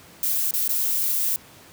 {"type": "noise with dropouts", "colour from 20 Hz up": "violet", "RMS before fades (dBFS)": -23, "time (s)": [0.23, 1.36], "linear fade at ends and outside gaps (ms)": 0, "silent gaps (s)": [[0.509, 0.538], [0.678, 0.693]], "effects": ["pink hiss -48 dBFS RMS until 1.72 s", "high-pass 80 Hz 12 dB/octave"]}